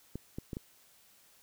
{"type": "clicks", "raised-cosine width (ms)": 3, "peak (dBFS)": -25, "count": 4, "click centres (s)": [0.156, 0.385, 0.532, 0.569], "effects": ["white hiss -63 dBFS RMS until 1.42 s"]}